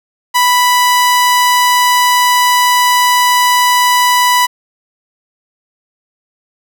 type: tone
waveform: sawtooth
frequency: 987.8 Hz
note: B5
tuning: in tune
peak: -4 dBFS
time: 0.34-4.47 s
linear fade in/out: 20 ms
effects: none